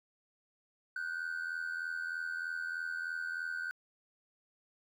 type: ring-modulated tone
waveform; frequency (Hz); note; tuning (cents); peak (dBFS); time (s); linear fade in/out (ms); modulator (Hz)
triangle; 1499; F#6; +22; -30; 0.96-3.71; 0; 41.6
effects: tanh soft clip ceiling -29 dBFS